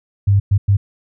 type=tone bursts at uneven times; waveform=sine; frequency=99.8 Hz; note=G2; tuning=32 cents sharp; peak=-9 dBFS; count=3; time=0.27-0.4 / 0.51-0.58 / 0.68-0.77 s; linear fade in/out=10 ms; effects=none